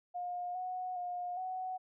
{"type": "tone with pitch steps", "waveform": "sine", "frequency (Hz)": [713, 735, 714, 744], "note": ["F5", "F#5", "F5", "F#5"], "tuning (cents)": [36, -12, 38, 9], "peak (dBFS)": -36, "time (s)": [0.14, 1.78], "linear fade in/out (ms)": 20, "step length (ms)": 410, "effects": []}